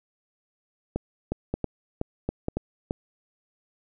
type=clicks; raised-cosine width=2 ms; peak=-13 dBFS; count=9; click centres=0.96 / 1.32 / 1.54 / 1.643 / 2.014 / 2.29 / 2.484 / 2.57 / 2.909 s; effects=none